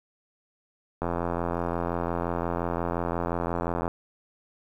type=click train; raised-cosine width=1 ms; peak=-14 dBFS; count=246; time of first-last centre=1.02-3.879 s; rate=85.7 Hz; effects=9-bit